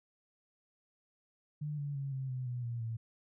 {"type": "tone with pitch steps", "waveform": "sine", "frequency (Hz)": [149.2, 143.54, 138.09, 132.85, 127.8, 122.95, 118.28, 113.79], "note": ["D3", "D3", "C#3", "C3", "C3", "B2", "A#2", "A#2"], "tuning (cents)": [28, -39, -6, 27, -40, -7, 26, -41], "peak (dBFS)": -35, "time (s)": [1.61, 2.97], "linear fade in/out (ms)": 10, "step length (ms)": 170, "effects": []}